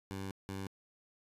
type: tone bursts at uneven times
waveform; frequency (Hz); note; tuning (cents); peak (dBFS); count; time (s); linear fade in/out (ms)
15% pulse; 96.9; G2; -20; -33; 2; 0.11-0.31 / 0.49-0.67; 0
effects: resampled to 32000 Hz